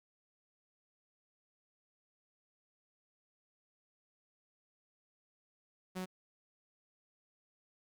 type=tone; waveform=sawtooth; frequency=185 Hz; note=F#3; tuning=in tune; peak=-34 dBFS; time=5.95-6.06 s; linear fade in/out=20 ms; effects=Opus 48 kbps